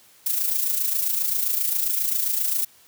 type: noise with amplitude modulation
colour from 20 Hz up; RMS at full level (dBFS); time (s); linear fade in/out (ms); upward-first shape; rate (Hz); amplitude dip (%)
violet; -21; 0.26-2.65; 5; sine; 27.5; 55
effects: white hiss -54 dBFS RMS until 2.87 s + high-pass 60 Hz 12 dB/octave